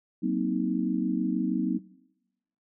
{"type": "chord", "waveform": "sine", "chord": "C half-diminished seventh", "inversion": "second", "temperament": "just", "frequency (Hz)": [188.37, 235.5, 261.6, 314], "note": ["Gb3", "Bb3", "C4", "Eb4"], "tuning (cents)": [31, 18, 0, 16], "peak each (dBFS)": -30, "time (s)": [0.22, 1.79], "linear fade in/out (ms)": 20, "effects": ["noise-tail reverb RT60 0.9 s tail -20 dB re dry"]}